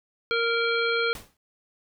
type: harmonic tone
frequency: 464.2 Hz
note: A#4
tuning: 7 cents flat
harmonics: 1 / 3 / 5 / 7 / 9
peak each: -26 / -26 / -30 / -33 / -34 dBFS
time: 0.31-1.13 s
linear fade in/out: 0 ms
type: noise with exponential decay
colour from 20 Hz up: pink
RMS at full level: -36 dBFS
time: 1.15-1.37 s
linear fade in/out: 2 ms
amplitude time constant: 47 ms
effects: none